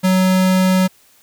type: tone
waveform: square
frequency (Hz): 186.3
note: F#3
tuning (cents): +12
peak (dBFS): -12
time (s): 0.03-0.88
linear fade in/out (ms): 20
effects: white hiss -52 dBFS RMS until 1.22 s